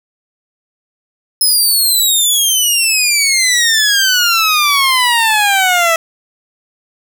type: exponential sweep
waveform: 15% pulse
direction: down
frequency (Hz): 5170 to 650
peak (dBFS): -3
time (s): 1.41-5.96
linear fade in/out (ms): 2
effects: none